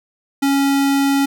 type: tone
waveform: square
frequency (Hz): 277.2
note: C#4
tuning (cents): 0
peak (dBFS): -14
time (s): 0.42-1.26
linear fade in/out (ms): 10
effects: none